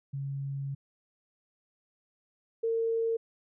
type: tone pair in turn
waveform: sine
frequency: 138.3 / 455.3 Hz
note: C#3 / A#4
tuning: -4 / -41 cents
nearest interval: octave + major sixth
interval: 2063 cents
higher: second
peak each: -32 / -26 dBFS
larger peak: second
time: 0.13-0.75 / 2.63-3.17 s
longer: first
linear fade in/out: 10 ms
effects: none